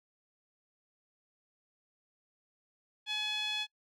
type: tone with band-pass filter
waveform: sawtooth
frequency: 848 Hz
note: G#5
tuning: 36 cents sharp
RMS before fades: -35 dBFS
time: 3.06-3.67 s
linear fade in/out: 50 ms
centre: 3200 Hz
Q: 5.1
effects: noise-tail reverb RT60 0.1 s tail -25 dB re dry